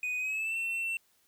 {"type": "tone with pitch glide", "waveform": "triangle", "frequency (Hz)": [2489, 2699], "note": ["D#7", "E7"], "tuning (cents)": [0, 40], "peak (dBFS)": -29, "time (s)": [0.03, 0.97], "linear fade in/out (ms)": 2, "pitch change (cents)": 140, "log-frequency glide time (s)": [0.18, 0.57], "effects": ["white hiss -69 dBFS RMS until 1.27 s"]}